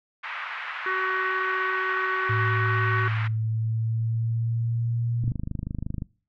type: band-pass noise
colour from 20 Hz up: pink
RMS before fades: -34 dBFS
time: 0.23-3.28 s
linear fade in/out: 10 ms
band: 1100 to 2400 Hz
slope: 24 dB/octave
type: harmonic tone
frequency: 375.5 Hz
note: F#4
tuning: 26 cents sharp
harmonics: 1 / 3 / 4 / 5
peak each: -33 / -28 / -28 / -32 dBFS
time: 0.86-3.08 s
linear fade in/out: 2 ms
type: tone with pitch glide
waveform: sine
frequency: 110 to 117.9 Hz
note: A2 to A#2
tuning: 0 to +20 cents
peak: -23 dBFS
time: 2.29-5.32 s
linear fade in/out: 10 ms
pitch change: +120 cents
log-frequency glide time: 3.21-5.16 s
type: click train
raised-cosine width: 5 ms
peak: -18 dBFS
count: 21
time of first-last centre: 5.24-6.021 s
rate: 25.6 Hz
effects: noise-tail reverb RT60 0.4 s tail -24 dB re dry